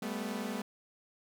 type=tone cluster; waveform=sawtooth; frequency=197.3 / 217.9 / 247.7 Hz; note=G3 / A3 / B3; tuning=+11 / -17 / +5 cents; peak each=-36 / -35 / -36 dBFS; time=0.02-0.62 s; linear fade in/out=5 ms; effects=none